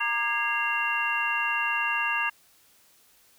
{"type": "tone cluster", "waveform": "sine", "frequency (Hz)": [933, 1197, 1645, 2097, 2761], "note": ["A#5", "D6", "G#6", "C7", "F7"], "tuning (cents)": [1, 33, -17, 3, -20], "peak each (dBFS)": [-32, -32, -29, -35, -28], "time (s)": [0, 2.3], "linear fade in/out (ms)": 10, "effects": ["white hiss -60 dBFS RMS until 3.38 s"]}